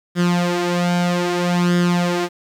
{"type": "tone with flanger", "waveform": "sawtooth", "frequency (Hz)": 175.9, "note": "F3", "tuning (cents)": 13, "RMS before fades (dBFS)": -18, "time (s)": [0.15, 2.29], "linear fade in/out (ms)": 50, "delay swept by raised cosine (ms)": [0.59, 4.39], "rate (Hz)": 0.62, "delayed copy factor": 0.7, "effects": ["low-pass 7000 Hz 12 dB/octave", "8-bit"]}